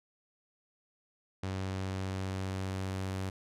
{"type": "tone with low-pass filter sweep", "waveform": "sawtooth", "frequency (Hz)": 95, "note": "F#2", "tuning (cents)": 46, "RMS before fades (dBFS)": -36, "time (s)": [1.43, 3.3], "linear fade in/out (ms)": 5, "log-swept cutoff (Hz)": [6700, 11000], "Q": 0.78, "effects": []}